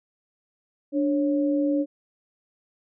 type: tone pair together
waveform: sine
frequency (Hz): 292.5 / 549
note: D4 / C#5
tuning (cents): -7 / -17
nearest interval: major seventh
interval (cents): 1090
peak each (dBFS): -21 / -27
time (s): 0.92-1.86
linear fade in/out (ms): 50
effects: none